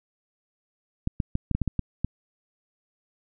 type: clicks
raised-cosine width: 5 ms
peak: -12 dBFS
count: 9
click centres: 1.074 / 1.202 / 1.354 / 1.513 / 1.55 / 1.617 / 1.677 / 1.793 / 2.046 s
effects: none